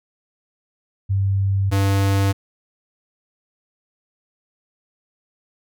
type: tone pair in turn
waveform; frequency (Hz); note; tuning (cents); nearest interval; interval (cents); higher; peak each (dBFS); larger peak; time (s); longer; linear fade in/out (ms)
sine / square; 97.8 / 98.28; G2 / G2; -4 / +5; unison; 9; second; -16; neither; 1.09-1.71 / 1.71-2.33; neither; 20
effects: none